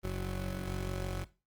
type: tone pair together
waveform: 20% pulse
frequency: 46.41 / 185 Hz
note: F#1 / F#3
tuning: +6 / 0 cents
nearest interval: 2 octaves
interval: 2394 cents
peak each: -30 / -35 dBFS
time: 0.03-1.25 s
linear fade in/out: 20 ms
effects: noise-tail reverb RT60 0.3 s tail -17 dB re dry + Opus 24 kbps